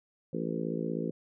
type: harmonic tone with a mistuned harmonic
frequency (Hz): 56.2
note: A1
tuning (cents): +37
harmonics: 3 / 4 / 5 / 6 / 7 / 8 / 9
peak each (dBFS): -36 / -37 / -38 / -39 / -39 / -40 / -41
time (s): 0.33-1.11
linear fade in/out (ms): 5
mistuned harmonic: 9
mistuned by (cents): -22
effects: none